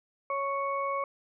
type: harmonic tone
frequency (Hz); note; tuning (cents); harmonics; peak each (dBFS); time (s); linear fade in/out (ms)
554.4; C#5; 0; 1 / 2 / 4; -33 / -30 / -40; 0.3-1.04; 2
effects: none